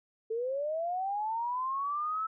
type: linear sweep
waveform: sine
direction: up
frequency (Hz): 435.7 to 1318.5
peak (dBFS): -30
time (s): 0.3-2.27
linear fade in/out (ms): 10
effects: none